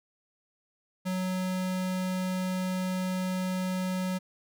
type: tone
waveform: square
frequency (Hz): 185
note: F#3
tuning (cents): 0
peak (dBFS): -29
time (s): 1.05-4.19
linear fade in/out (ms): 20
effects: none